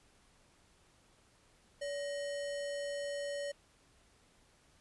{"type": "tone with sample-and-hold", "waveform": "sine", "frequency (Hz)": 570, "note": "C#5", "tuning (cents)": 48, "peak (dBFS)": -36, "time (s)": [1.81, 3.52], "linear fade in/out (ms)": 10, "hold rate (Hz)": 2450, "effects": ["pink hiss -67 dBFS RMS until 4.8 s", "resampled to 24000 Hz"]}